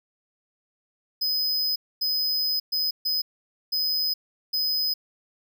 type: tone bursts at uneven times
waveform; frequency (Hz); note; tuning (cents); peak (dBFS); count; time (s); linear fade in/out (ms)
square; 5030; D#8; +18; -23; 6; 1.21-1.76 / 2.01-2.6 / 2.72-2.91 / 3.05-3.22 / 3.72-4.14 / 4.53-4.94; 10
effects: none